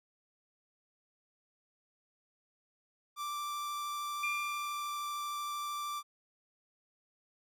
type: tone with vibrato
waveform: 45% pulse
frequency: 1174.7 Hz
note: D6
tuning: in tune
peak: -36 dBFS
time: 3.16-6.03 s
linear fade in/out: 50 ms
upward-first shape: triangle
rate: 13 Hz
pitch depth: 8 cents each way
type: tone with exponential decay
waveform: sine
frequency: 2390 Hz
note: D7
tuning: 30 cents sharp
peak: -31 dBFS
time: 4.23-5.48 s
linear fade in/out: 5 ms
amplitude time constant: 270 ms
effects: none